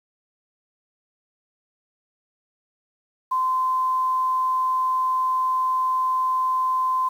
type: tone with quantisation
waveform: sine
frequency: 1032 Hz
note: C6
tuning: 24 cents flat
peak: -19 dBFS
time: 3.31-7.09 s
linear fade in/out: 10 ms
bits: 8
effects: none